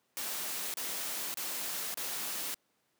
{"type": "noise bursts", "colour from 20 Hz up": "white", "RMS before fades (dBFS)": -37, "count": 4, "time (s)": [0.17, 2.543], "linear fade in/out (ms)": 0, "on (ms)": 570, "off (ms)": 31, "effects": ["pink hiss -75 dBFS RMS until 2.99 s", "high-pass 200 Hz 12 dB/octave"]}